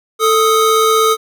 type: tone pair together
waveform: square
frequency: 443 / 1253 Hz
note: A4 / D#6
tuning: +12 / +12 cents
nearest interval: octave + tritone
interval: 1800 cents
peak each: -13 dBFS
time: 0.19-1.17 s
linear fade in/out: 50 ms
effects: none